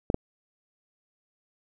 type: clicks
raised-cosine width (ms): 2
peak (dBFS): -11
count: 2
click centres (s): 0.101 / 0.144
effects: none